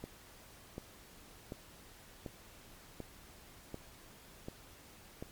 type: click train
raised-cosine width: 2 ms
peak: -28 dBFS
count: 8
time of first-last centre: 0.04-5.225 s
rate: 1.35 Hz
effects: pink hiss -57 dBFS RMS until 5.31 s + MP3 96 kbps